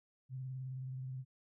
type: tone with vibrato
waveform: sine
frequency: 130.2 Hz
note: C3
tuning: 8 cents flat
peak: -40 dBFS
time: 0.29-1.25 s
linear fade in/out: 50 ms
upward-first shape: sine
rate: 19 Hz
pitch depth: 38 cents each way
effects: none